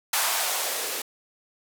violet noise with band-pass filter sweep, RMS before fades -27 dBFS, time 0.13-1.02 s, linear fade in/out 5 ms, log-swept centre 930 to 390 Hz, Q 2.1, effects none

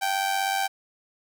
sawtooth tone with amplitude modulation, 779 Hz, G5, 11 cents flat, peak -17 dBFS, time 0.01-0.68 s, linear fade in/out 20 ms, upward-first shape sine, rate 96.4 Hz, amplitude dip 60%, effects none

